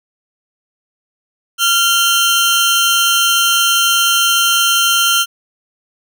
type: tone pair together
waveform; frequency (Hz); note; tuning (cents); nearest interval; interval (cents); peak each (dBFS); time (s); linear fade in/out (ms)
sawtooth; 1385 / 3113; F6 / G7; -15 / -13; octave + major second; 1402; -10; 1.58-5.26; 50
effects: none